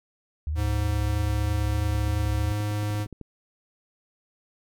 sine tone with vibrato, 72.2 Hz, D2, 29 cents flat, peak -25 dBFS, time 0.47-2.52 s, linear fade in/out 0 ms, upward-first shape triangle, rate 3.1 Hz, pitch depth 150 cents each way
square tone, 104.4 Hz, G#2, 10 cents sharp, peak -26 dBFS, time 0.55-3.07 s, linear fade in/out 50 ms
clicks, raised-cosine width 3 ms, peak -27 dBFS, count 12, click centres 1.951 / 2.08 / 2.257 / 2.604 / 2.713 / 2.83 / 2.906 / 2.95 / 3 / 3.061 / 3.127 / 3.213 s
effects none

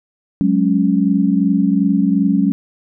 sine chord, F# suspended second, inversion none, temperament equal, 185 / 207.7 / 277.2 Hz, F#3 / G#3 / C#4, 0 / 0 / 0 cents, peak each -16 dBFS, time 0.41-2.52 s, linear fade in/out 0 ms, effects none

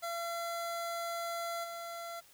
25% pulse tone with level steps, 680 Hz, F5, 46 cents flat, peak -32 / -37 dBFS, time 0.02-2.21 s, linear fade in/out 20 ms, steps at 1.63 s, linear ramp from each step 20 ms, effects white hiss -61 dBFS RMS until 2.33 s

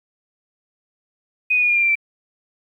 sine tone with pitch steps, 2497 / 2470 / 2443 / 2416 / 2390 / 2364 / 2338 Hz, D#7 / D#7 / D#7 / D7 / D7 / D7 / D7, +6 / -13 / -32 / +48 / +30 / +11 / -8 cents, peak -14 dBFS, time 1.5-1.955 s, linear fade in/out 10 ms, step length 65 ms, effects 9-bit

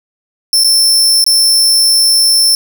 sawtooth tone with dropouts, 5350 Hz, E8, 25 cents sharp, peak -4 dBFS, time 0.53-2.55 s, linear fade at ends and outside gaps 1 ms, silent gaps 0.637-0.644 / 1.241-1.264 s, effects none

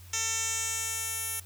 10% pulse tone with band-pass filter sweep, 450 Hz, A4, 39 cents sharp, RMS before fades -32 dBFS, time 0.13-1.4 s, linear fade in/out 5 ms, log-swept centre 6100 to 11000 Hz, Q 2.1, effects added 89 Hz sine -47 dBFS peak until 1.45 s + white hiss -55 dBFS RMS until 1.45 s

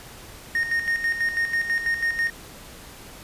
triangle tone with tremolo, 1849 Hz, A#6, 15 cents flat, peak -18 dBFS, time 0.55-2.3 s, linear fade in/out 2 ms, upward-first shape square, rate 6.1 Hz, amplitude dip 60%, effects pink hiss -43 dBFS RMS until 3.23 s + resampled to 32000 Hz

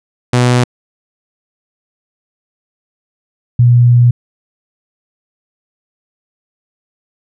sawtooth / sine tone pair in turn, 123.47 / 121.14 Hz, B2 / B2, 0 / -33 cents, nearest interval unison, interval 33 cents, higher first, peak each -4 dBFS, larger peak neither, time 0.33-0.64 / 3.59-4.11 s, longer second, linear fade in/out 5 ms, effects resampled to 22050 Hz

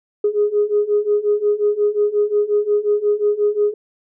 sine beating tone pair, 412.2 / 417.8 Hz, G#4 / G#4, -13 / +10 cents, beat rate 5.6 Hz, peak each -18 / -16 dBFS, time 0.24-3.74 s, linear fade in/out 5 ms, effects tanh soft clip ceiling -7 dBFS

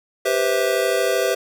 square chord, C major seventh, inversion second, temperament just, 392.4 / 490.5 / 523.3 / 654.1 Hz, G4 / B4 / C5 / E5, +2 / -12 / 0 / -14 cents, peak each -24 dBFS, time 0.25-1.35 s, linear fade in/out 10 ms, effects none

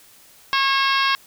harmonic tone with a mistuned harmonic, 544 Hz, C#5, 33 cents flat, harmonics 2 / 3 / 4 / 5 / 6 / 7 / 8 / 9 / 10, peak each -20 / -23 / -27 / -26 / -26 / -29 / -31 / -31 / -33 dBFS, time 0.53-1.15 s, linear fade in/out 0 ms, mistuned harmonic 5, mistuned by -22 cents, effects white hiss -50 dBFS RMS until 1.26 s

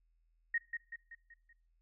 sine tone with echo, 1864.7 Hz, A#6, in tune, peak -30 dBFS, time 0.54-0.58 s, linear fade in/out 5 ms, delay 190 ms, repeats 5, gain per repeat -6 dB, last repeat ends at 1.53 s, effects noise-tail reverb RT60 0.4 s tail -21 dB re dry + added 41 Hz sine -70 dBFS peak until 1.81 s

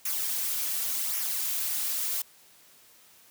blue noise with flanger, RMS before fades -30 dBFS, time 0.05-2.22 s, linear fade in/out 5 ms, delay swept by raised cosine 0.23 to 4.53 ms, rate 0.89 Hz, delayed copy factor -0.55, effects white hiss -57 dBFS RMS until 3.3 s + high-pass 80 Hz 12 dB/octave

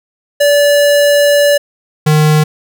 square tone pair in turn, 578 / 153.09 Hz, D5 / D#3, -28 / -28 cents, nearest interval octave + major seventh, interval 2300 cents, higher first, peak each -7 dBFS, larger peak neither, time 0.4-1.58 / 2.06-2.44 s, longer first, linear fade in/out 10 ms, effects none

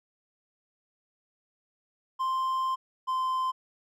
triangle tone pair in turn, 1046.5 / 1036.3 Hz, C6 / C6, 0 / -17 cents, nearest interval unison, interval 17 cents, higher first, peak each -24 dBFS, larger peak neither, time 2.19-2.76 / 3.07-3.52 s, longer first, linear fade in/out 20 ms, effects none

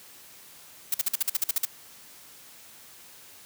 blue noise bursts, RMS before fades -24 dBFS, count 11, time 0.92-1.653 s, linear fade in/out 5 ms, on 23 ms, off 48 ms, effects white hiss -50 dBFS RMS until 3.45 s + high-pass 60 Hz 12 dB/octave

